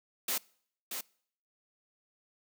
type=noise with echo; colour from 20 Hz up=white; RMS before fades=-32 dBFS; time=0.28-0.38 s; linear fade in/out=5 ms; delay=630 ms; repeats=1; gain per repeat=-6 dB; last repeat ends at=1.01 s; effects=noise-tail reverb RT60 0.6 s tail -25 dB re dry + high-pass 200 Hz 12 dB/octave